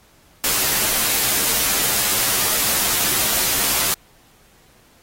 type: noise with comb filter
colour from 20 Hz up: white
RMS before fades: -19 dBFS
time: 0.44-3.94 s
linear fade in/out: 0 ms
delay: 12 ms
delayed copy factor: -0.65
effects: pink hiss -54 dBFS RMS until 5.02 s + AAC 48 kbps